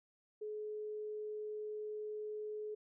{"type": "tone", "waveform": "sine", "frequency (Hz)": 425.1, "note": "G#4", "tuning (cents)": 40, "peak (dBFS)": -40, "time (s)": [0.41, 2.75], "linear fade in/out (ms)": 10, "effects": []}